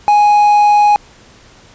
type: tone with quantisation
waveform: triangle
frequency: 830.6 Hz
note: G#5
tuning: in tune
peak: -4 dBFS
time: 0.08-0.96 s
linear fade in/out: 0 ms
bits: 5
effects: pink hiss -43 dBFS RMS until 1.74 s + resampled to 16000 Hz